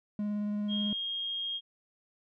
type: tone with vibrato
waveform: triangle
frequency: 207.7 Hz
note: G#3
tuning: in tune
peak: -28 dBFS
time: 0.19-0.93 s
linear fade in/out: 2 ms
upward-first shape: sine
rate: 18 Hz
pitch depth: 10 cents each way
type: tone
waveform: sine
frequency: 3243 Hz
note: G#7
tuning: 42 cents flat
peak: -32 dBFS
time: 0.68-1.61 s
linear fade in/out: 50 ms
effects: none